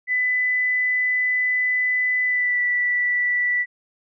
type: tone with pitch glide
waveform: sine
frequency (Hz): 2000 to 1964.5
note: B6 to B6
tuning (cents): +21 to -10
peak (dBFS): -18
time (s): 0.07-3.66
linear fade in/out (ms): 50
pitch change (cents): -31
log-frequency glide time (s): 2.25-2.61
effects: none